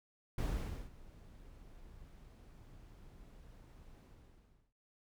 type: noise with ADSR envelope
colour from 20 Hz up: brown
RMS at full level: -34 dBFS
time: 0.38-4.73 s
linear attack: 4 ms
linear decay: 510 ms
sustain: -22 dB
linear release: 720 ms
effects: none